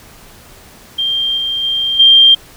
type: tone with level steps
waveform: sine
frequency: 3181 Hz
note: G7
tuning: 25 cents sharp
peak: -13 / -15 / -13 / -3 dBFS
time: 0.98-2.35 s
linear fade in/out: 10 ms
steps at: 1.37 / 1.63 / 1.99 s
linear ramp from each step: 10 ms
effects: pink hiss -40 dBFS RMS until 2.56 s